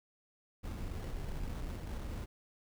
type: noise with sample-and-hold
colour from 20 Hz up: brown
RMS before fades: -40 dBFS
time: 0.63-2.26 s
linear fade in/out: 20 ms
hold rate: 2450 Hz
effects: none